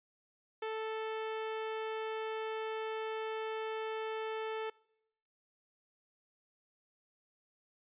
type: tone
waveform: sawtooth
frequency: 440 Hz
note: A4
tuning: in tune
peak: -32 dBFS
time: 0.62-4.7 s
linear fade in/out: 5 ms
effects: noise-tail reverb RT60 0.8 s tail -25 dB re dry + resampled to 8000 Hz